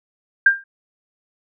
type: tone with exponential decay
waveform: sine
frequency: 1594 Hz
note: G6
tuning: 28 cents sharp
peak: -5 dBFS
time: 0.46-0.64 s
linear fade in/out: 5 ms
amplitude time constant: 37 ms
effects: none